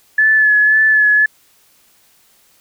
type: tone with vibrato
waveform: sine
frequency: 1723 Hz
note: A6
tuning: 37 cents flat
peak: -8 dBFS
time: 0.18-1.26 s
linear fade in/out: 5 ms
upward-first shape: sine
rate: 1.9 Hz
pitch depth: 27 cents each way
effects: white hiss -53 dBFS RMS until 2.6 s